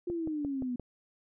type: exponential sweep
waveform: sine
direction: down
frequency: 355.3 to 241.2 Hz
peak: -31 dBFS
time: 0.07-0.76 s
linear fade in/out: 5 ms
type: click train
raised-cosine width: 2 ms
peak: -27 dBFS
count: 5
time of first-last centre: 0.1-0.797 s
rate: 5.74 Hz
effects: none